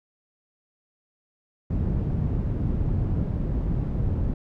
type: low-pass noise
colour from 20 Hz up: white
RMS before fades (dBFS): -25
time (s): 1.7-4.34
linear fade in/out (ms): 5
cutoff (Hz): 130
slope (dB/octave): 12
effects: none